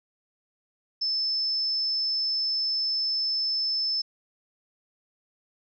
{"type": "tone", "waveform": "sine", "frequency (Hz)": 5260, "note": "E8", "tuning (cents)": -5, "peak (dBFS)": -24, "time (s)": [1.01, 4.02], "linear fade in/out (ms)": 10, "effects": []}